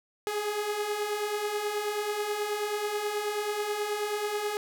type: beating tone pair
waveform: sawtooth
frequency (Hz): 410 / 419.3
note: G#4 / G#4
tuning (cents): -22 / +17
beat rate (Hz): 9.3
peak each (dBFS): -32 / -26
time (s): 0.27-4.57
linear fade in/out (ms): 0
effects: none